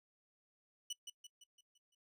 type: tone with echo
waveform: 25% pulse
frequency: 2960 Hz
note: F#7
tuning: in tune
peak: -36 dBFS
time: 0.9-0.93 s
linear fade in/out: 5 ms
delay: 170 ms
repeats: 6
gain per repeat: -6 dB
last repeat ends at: 1.95 s
effects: noise-tail reverb RT60 0.1 s tail -21 dB re dry + resampled to 32000 Hz